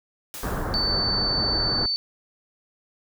white noise with exponential decay, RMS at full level -35 dBFS, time 0.34-1.31 s, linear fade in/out 0 ms, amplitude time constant 210 ms
pink low-pass noise, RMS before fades -28 dBFS, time 0.43-1.86 s, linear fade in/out 2 ms, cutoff 1700 Hz, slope 48 dB/octave
sine tone, 4526 Hz, C#8, 35 cents sharp, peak -22 dBFS, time 0.74-1.96 s, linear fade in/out 0 ms
effects none

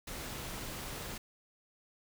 pink noise, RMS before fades -42 dBFS, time 0.07-1.18 s, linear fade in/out 5 ms, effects none

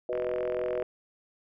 sine chord, B major, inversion second, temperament equal, 370 / 493.9 / 622.3 Hz, F#4 / B4 / D#5, 0 / 0 / 0 cents, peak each -34 / -31 / -33 dBFS, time 0.09-0.83 s, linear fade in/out 2 ms
click train, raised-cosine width 0.5 ms, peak -24 dBFS, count 31, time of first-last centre 0.13-0.823 s, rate 43.3 Hz
effects none

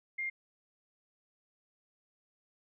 sine tone, 2116 Hz, C7, 19 cents sharp, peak -33 dBFS, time 0.18-0.3 s, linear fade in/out 10 ms, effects none

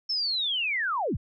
sine linear sweep, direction down, 5370 to 34.65 Hz, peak -25 dBFS, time 0.09-1.17 s, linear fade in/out 10 ms, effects none

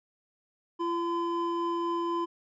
triangle tone pair together, 341 / 1019 Hz, F4 / C6, -41 / -46 cents, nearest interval octave + perfect fifth, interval 1895 cents, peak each -28 / -29 dBFS, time 0.79-2.26 s, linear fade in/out 20 ms, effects resampled to 16000 Hz

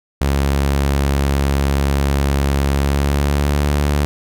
sawtooth tone with pitch glide, 69.6 to 72.51 Hz, C#2 to D2, +8 to -22 cents, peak -10 dBFS, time 0.21-4.05 s, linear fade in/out 0 ms, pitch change +70 cents, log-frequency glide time 2.71-3.65 s, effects none

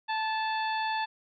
harmonic tone with a mistuned harmonic, 879 Hz, A5, 2 cents flat, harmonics 1 / 2 / 3 / 4 / 5, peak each -29 / -35 / -39 / -41 / -43 dBFS, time 0.08-1.06 s, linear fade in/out 20 ms, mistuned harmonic 2, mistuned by -19 cents, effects none

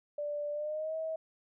sine tone with pitch glide, 587.3 to 640.5 Hz, D5 to E5, 0 to -50 cents, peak -33 dBFS, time 0.18-1.16 s, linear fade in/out 5 ms, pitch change +150 cents, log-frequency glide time 0.52-0.96 s, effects none

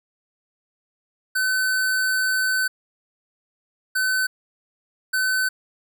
square tone bursts at uneven times, 1519 Hz, F#6, 45 cents sharp, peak -20 dBFS, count 3, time 1.35-2.68 / 3.95-4.27 / 5.13-5.49 s, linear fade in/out 10 ms, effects none

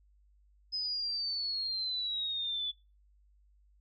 sine exponential sweep, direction down, 5080 to 3444 Hz, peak -32 dBFS, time 0.72-2.72 s, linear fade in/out 20 ms, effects noise-tail reverb RT60 0.3 s tail -24 dB re dry + added 50 Hz sine -62 dBFS peak until 3.8 s

